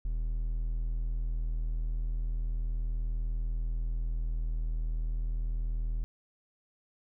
triangle tone, 40.17 Hz, E1, 44 cents flat, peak -27 dBFS, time 0.05-6.04 s, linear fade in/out 0 ms, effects none

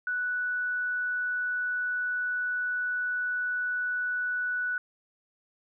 sine tone, 1480 Hz, F#6, in tune, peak -27 dBFS, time 0.07-4.78 s, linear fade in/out 2 ms, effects none

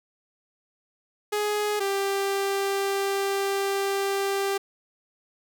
sawtooth tone pair in turn, 417.7 / 394.3 Hz, G#4 / G4, +10 / +10 cents, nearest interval minor second, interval 100 cents, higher first, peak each -20 dBFS, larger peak neither, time 1.32-1.8 / 1.8-4.58 s, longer second, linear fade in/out 10 ms, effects none

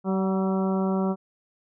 harmonic tone with a mistuned harmonic, 191.1 Hz, G3, 44 cents flat, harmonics 1 / 2 / 3 / 4 / 5 / 6 / 7, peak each -23 / -29 / -33 / -35 / -37 / -39 / -40 dBFS, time 0.04-1.16 s, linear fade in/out 50 ms, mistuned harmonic 4, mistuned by -30 cents, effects none

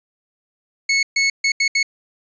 sawtooth tone bursts at uneven times, 2200 Hz, C#7, 14 cents flat, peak -11 dBFS, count 5, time 0.89-1.03 / 1.16-1.3 / 1.44-1.52 / 1.6-1.68 / 1.75-1.83 s, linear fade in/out 5 ms, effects resampled to 16000 Hz

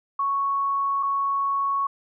sine tone pair in turn, 1108.7 / 1108.7 Hz, C#6 / C#6, 0 / 0 cents, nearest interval unison, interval 0 cents, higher neither, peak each -21 dBFS, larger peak neither, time 0.19-1.03 / 1.03-1.87 s, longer neither, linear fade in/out 5 ms, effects none

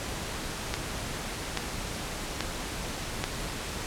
click train, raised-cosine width 0.2 ms, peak -10 dBFS, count 4, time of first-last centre 0.74-3.24 s, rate 1.2 Hz, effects pink hiss -35 dBFS RMS until 3.86 s + low-pass 10000 Hz 12 dB/octave

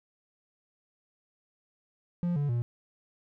triangle tone with pitch steps, 174.61 / 144.31 / 119.26 Hz, F3 / D3 / A#2, 0 / -30 / +40 cents, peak -24 dBFS, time 2.23-2.62 s, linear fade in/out 0 ms, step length 130 ms, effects none

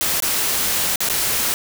white noise with dropouts, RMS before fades -20 dBFS, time 0.01-1.54 s, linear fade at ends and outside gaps 0 ms, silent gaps 0.202-0.223 / 0.958-1.005 / 1.088-1.098 s, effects none

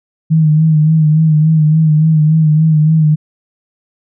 sine tone with vibrato, 156.1 Hz, D#3, 6 cents sharp, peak -6 dBFS, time 0.3-3.16 s, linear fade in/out 20 ms, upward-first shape sine, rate 3.5 Hz, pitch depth 47 cents each way, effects none

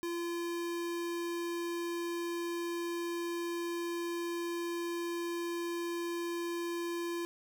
square tone, 342.5 Hz, F4, 34 cents flat, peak -35 dBFS, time 0.03-7.25 s, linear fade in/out 0 ms, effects none

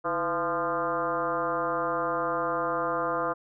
sine tone with frequency modulation, 859 Hz, A5, 42 cents flat, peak -25 dBFS, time 0.04-3.34 s, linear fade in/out 20 ms, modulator 178 Hz, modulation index 2.8, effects none

